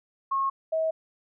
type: tone pair in turn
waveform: sine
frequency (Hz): 1086 / 641.2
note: C#6 / E5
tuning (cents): -36 / -48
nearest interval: major sixth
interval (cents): 912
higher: first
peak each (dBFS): -23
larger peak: neither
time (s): 0.31-0.5 / 0.72-0.91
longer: neither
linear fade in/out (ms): 10
effects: none